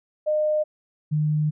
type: tone pair in turn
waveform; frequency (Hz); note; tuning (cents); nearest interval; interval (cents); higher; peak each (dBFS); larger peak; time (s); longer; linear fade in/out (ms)
sine; 610 / 151.93; D#5 / D#3; -34 / -41; 2 octaves; 2407; first; -19; neither; 0.26-0.64 / 1.11-1.51; second; 20
effects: none